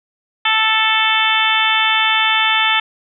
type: harmonic tone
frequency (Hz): 440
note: A4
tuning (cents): 0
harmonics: 2 / 3 / 4 / 5 / 6 / 7 / 8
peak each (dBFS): -20 / -20 / -20 / -20 / -20 / -20 / -20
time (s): 0.45-2.8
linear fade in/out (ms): 5
effects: none